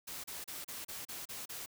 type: noise bursts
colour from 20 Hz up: white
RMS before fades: -44 dBFS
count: 8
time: 0.07-1.661 s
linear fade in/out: 10 ms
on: 170 ms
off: 33 ms
effects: none